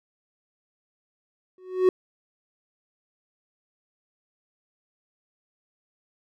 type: tone with exponential growth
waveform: triangle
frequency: 370 Hz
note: F#4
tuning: in tune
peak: -10 dBFS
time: 1.58-1.89 s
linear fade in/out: 2 ms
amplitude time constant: 67 ms
effects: none

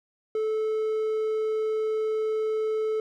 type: tone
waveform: triangle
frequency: 435.7 Hz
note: A4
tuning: 17 cents flat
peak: -22 dBFS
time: 0.35-3 s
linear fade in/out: 2 ms
effects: none

